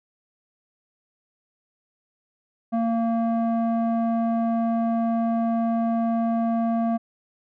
square tone with low-pass filter, 229.5 Hz, A#3, 27 cents flat, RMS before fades -23 dBFS, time 2.72-6.98 s, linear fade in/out 20 ms, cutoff 800 Hz, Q 1.9, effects none

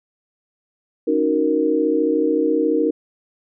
sine chord, D# minor seventh, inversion third, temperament equal, 277.2 / 311.1 / 370 / 466.2 Hz, C#4 / D#4 / F#4 / A#4, 0 / 0 / 0 / 0 cents, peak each -24 / -19 / -25 / -19 dBFS, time 1.07-2.91 s, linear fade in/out 10 ms, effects none

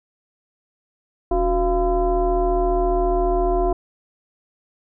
sine tone with frequency modulation, 365.1 Hz, F#4, 23 cents flat, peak -16 dBFS, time 1.31-3.73 s, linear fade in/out 5 ms, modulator 325 Hz, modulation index 1.3, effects none

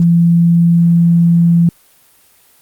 sine tone, 169.8 Hz, F3, 48 cents flat, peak -6 dBFS, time 0-1.69 s, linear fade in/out 2 ms, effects white hiss -49 dBFS RMS until 2.61 s + Opus 24 kbps

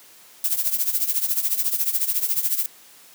violet noise with tremolo, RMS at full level -19 dBFS, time 0.44-2.66 s, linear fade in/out 2 ms, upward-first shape triangle, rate 14 Hz, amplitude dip 85%, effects white hiss -49 dBFS RMS until 3.14 s + high-pass 150 Hz 12 dB/octave

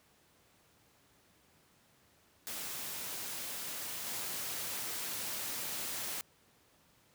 white noise with level steps, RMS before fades -41 / -39 dBFS, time 2.47-6.21 s, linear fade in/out 0 ms, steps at 4.06 s, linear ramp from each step 5 ms, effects pink hiss -67 dBFS RMS until 7.14 s + high-pass 80 Hz 12 dB/octave

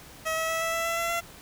15% pulse tone with pitch steps, 641 / 646.6 / 652.2 / 657.9 / 663.6 / 669.4 / 675.2 / 681.1 Hz, E5 / E5 / E5 / E5 / E5 / E5 / E5 / F5, -49 / -34 / -19 / -4 / +11 / +26 / +41 / -44 cents, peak -20 dBFS, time 0.25-1.21 s, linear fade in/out 20 ms, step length 120 ms, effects pink hiss -48 dBFS RMS until 1.41 s

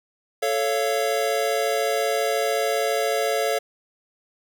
square chord, A augmented, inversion none, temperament equal with one note detuned, 440 / 554.4 / 687.3 Hz, A4 / C#5 / E#5, 0 / 0 / -28 cents, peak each -26 dBFS, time 0.42-3.59 s, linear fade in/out 10 ms, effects none

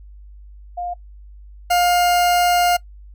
sine / 40% pulse tone pair in turn, 707 / 707 Hz, F5 / F5, +21 / +21 cents, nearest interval unison, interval 0 cents, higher neither, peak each -23 / -13 dBFS, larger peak second, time 0.77-0.94 / 1.7-2.77 s, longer second, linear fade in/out 10 ms, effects noise-tail reverb RT60 0.1 s tail -22 dB re dry + added 50 Hz sine -38 dBFS peak until 3.14 s

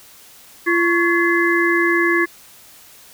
harmonic tone with a mistuned harmonic, 341.9 Hz, F4, 37 cents flat, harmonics 1 / 3 / 5 / 6, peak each -17 / -23 / -18 / -21 dBFS, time 0.66-2.26 s, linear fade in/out 20 ms, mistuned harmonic 3, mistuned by +140 cents, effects white hiss -45 dBFS RMS until 3.13 s

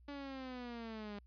sawtooth linear sweep, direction down, 287.9 to 201.4 Hz, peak -40 dBFS, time 0.08-1.19 s, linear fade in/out 5 ms, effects added 60 Hz sine -59 dBFS peak until 1.26 s + resampled to 11025 Hz

